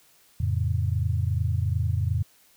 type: chord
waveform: sine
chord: F augmented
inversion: none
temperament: equal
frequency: 87.31 / 110 / 138.59 Hz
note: F2 / A2 / C#3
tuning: 0 / 0 / 0 cents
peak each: -25 / -26 / -30 dBFS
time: 0.4-2.23 s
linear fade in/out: 5 ms
effects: white hiss -59 dBFS RMS until 2.56 s